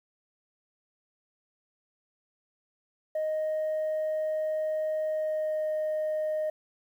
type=tone with pitch glide; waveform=sine; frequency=622.3 to 618.4 Hz; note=D#5 to D#5; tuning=0 to -11 cents; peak=-25 dBFS; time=3.15-6.5 s; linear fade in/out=5 ms; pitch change=-11 cents; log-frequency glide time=5.07-5.69 s; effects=tanh soft clip ceiling -25 dBFS + 10-bit